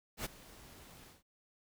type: noise with ADSR envelope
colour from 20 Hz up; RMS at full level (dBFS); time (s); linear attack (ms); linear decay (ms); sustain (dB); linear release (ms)
pink; -37; 0.17-1.23; 83; 16; -19; 160
effects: none